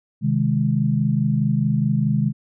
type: chord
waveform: sine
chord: Ab major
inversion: first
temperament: equal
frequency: 130.81 / 155.56 / 207.7 Hz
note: C3 / Eb3 / Ab3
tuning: 0 / 0 / 0 cents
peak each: -21 dBFS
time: 0.21-2.33 s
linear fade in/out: 50 ms
effects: none